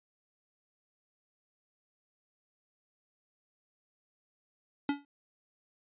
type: tone with exponential decay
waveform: square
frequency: 284.9 Hz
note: C#4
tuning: 48 cents sharp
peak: -25 dBFS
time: 4.89-5.05 s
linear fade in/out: 2 ms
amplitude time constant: 33 ms
effects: resampled to 8000 Hz